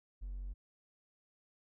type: tone with hard clipping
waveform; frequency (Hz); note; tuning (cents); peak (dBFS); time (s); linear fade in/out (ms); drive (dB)
triangle; 46.25; F#1; 0; -40; 0.21-0.54; 20; 4
effects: none